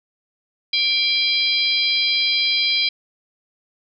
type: harmonic tone with a mistuned harmonic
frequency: 808 Hz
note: G#5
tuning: 48 cents flat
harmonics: 3 / 4 / 5 / 6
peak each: -22 / -22 / -22 / -22 dBFS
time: 0.73-2.89 s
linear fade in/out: 5 ms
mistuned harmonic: 3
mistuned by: -55 cents
effects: none